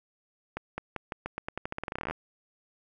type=accelerating click train; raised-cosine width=0.5 ms; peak=-18 dBFS; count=23; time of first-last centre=0.57-2.11 s; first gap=210 ms; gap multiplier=0.87; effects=none